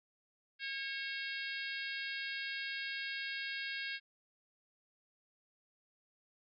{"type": "harmonic tone with a mistuned harmonic", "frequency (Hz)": 542, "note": "C#5", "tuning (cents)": -39, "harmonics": [3, 4, 5, 6, 7, 8, 9], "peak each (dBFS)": [-42, -44, -46, -48, -49, -50, -51], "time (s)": [0.59, 4], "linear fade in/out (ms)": 50, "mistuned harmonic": 4, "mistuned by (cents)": 27, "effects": []}